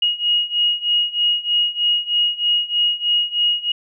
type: beating tone pair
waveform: sine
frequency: 2880 / 2883.2 Hz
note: F#7 / F#7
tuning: -47 / -45 cents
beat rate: 3.2 Hz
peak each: -20 / -18 dBFS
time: 0.02-3.72 s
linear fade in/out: 5 ms
effects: none